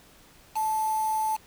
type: tone with quantisation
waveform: sine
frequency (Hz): 872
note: A5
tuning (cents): -16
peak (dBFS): -24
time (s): 0.55-1.37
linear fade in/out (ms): 20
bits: 6
effects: pink hiss -55 dBFS RMS until 1.46 s